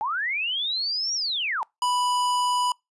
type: linear two-way sweep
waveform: sine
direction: up then down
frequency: 813 to 5720 to 813 Hz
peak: -24 dBFS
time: 0.01-1.63 s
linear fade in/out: 0 ms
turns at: 1.14 s
type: tone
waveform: square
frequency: 987.8 Hz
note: B5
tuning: in tune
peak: -22 dBFS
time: 1.82-2.72 s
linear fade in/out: 2 ms
effects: noise-tail reverb RT60 0.2 s tail -26 dB re dry + resampled to 24000 Hz